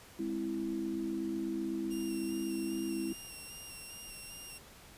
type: chord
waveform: sine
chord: Ab augmented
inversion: none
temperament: equal with one note detuned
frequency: 205.4 / 261.6 / 329.6 Hz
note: Ab3 / C4 / E4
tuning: -19 / 0 / 0 cents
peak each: -40 / -40 / -35 dBFS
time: 0.19-3.13 s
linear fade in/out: 5 ms
type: tone with vibrato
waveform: 10% pulse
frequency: 2776 Hz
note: F7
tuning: 11 cents flat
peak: -38 dBFS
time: 1.9-4.59 s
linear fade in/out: 20 ms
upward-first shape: square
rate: 2.5 Hz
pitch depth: 17 cents each way
effects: pink hiss -55 dBFS RMS until 4.97 s + resampled to 32000 Hz